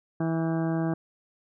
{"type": "harmonic tone with a mistuned harmonic", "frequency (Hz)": 163.4, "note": "E3", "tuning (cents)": -15, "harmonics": [1, 2, 3, 4, 5, 6, 7, 8, 9, 10], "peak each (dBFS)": [-27, -28, -41, -35, -39, -48, -44, -49, -48, -45], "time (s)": [0.2, 0.94], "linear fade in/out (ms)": 5, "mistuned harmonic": 10, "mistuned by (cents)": -43, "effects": []}